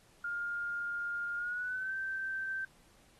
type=tone with pitch glide; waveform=sine; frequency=1411 to 1556.6 Hz; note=F6 to G6; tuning=+17 to -13 cents; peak=-34 dBFS; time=0.24-2.65 s; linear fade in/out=5 ms; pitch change=+170 cents; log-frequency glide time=1.36-1.94 s; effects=pink hiss -65 dBFS RMS until 3.19 s + AAC 32 kbps